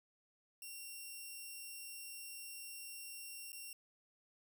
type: tone with dropouts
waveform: 5% pulse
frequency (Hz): 2744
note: F7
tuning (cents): -31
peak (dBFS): -38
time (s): 0.62-3.73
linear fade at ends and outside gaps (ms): 2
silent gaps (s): 3.52-3.529
effects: 13-bit